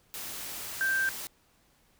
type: tone in noise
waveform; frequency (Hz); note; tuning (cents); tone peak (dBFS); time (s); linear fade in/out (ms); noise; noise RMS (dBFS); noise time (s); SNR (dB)
sine; 1570; G6; +2; -25; 0.81-1.09; 0; white; -39; 0.14-1.27; +11
effects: pink hiss -66 dBFS RMS until 1.99 s